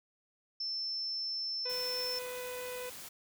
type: tone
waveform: sine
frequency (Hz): 5320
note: E8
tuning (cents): +15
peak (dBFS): -34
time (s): 0.6-2.19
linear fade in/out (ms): 5
type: harmonic tone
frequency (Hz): 498.5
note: B4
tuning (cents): +16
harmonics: 1 / 2 / 3 / 4 / 5 / 6 / 7 / 8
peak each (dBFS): -40 / -49 / -53 / -53 / -50 / -61 / -58 / -64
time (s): 1.65-2.9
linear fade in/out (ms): 10
type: noise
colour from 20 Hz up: white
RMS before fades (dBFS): -47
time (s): 1.69-3.09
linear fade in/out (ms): 10
effects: none